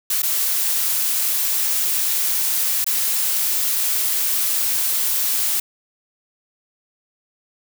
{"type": "noise with dropouts", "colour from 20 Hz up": "blue", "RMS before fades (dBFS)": -20, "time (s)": [0.1, 5.6], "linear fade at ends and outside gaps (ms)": 5, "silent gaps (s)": [[0.221, 0.23], [2.844, 2.864]], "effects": []}